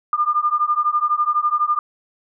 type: beating tone pair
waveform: sine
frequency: 1200 / 1212 Hz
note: D6 / D#6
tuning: +37 / -46 cents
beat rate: 12 Hz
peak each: -19 dBFS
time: 0.13-1.79 s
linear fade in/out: 2 ms
effects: none